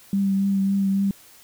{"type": "tone with vibrato", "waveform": "sine", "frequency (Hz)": 196, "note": "G3", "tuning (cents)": 0, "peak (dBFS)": -18, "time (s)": [0.13, 1.11], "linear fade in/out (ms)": 2, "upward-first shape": "triangle", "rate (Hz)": 3.6, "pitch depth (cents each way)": 21, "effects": ["white hiss -50 dBFS RMS until 1.43 s"]}